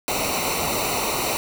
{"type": "noise with comb filter", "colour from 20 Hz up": "pink", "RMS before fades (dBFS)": -24, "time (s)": [0.08, 1.37], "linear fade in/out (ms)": 0, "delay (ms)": 0.6, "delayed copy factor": -0.8, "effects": []}